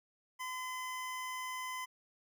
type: tone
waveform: 25% pulse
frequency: 1020 Hz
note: C6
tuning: 44 cents flat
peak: -35 dBFS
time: 0.39-1.86 s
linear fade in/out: 20 ms
effects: none